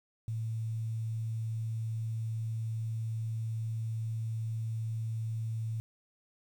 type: tone with quantisation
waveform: sine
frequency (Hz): 112.2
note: A2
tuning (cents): +34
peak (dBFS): -32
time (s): 0.28-5.8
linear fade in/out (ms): 0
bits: 10
effects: none